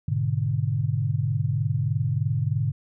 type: chord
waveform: sine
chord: G# diminished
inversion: none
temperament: equal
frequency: 103.83 / 123.47 / 146.83 Hz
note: G#2 / B2 / D3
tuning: 0 / 0 / 0 cents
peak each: -26 dBFS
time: 0.08-2.72 s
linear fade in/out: 5 ms
effects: none